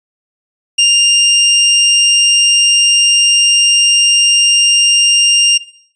sawtooth tone, 2800 Hz, F7, 4 cents sharp, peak -3 dBFS, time 0.78-5.58 s, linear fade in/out 10 ms, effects noise-tail reverb RT60 0.6 s tail -17 dB re dry + resampled to 22050 Hz

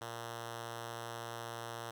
5% pulse tone with notch filter, 116.54 Hz, A#2, in tune, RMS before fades -44 dBFS, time 0.01-1.91 s, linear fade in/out 5 ms, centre 260 Hz, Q 1.6, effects none

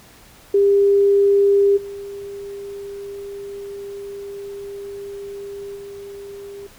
sine tone with level steps, 400 Hz, G4, 35 cents sharp, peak -11 / -29 / -32 dBFS, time 0.54-6.67 s, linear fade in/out 5 ms, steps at 1.76 / 5.75 s, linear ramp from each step 20 ms, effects pink hiss -47 dBFS RMS until 6.78 s

